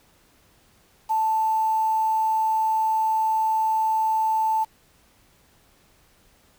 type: tone with quantisation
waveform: sine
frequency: 880 Hz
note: A5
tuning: in tune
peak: -19 dBFS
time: 1.09-4.65 s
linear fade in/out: 20 ms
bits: 7
effects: pink hiss -59 dBFS RMS until 6.58 s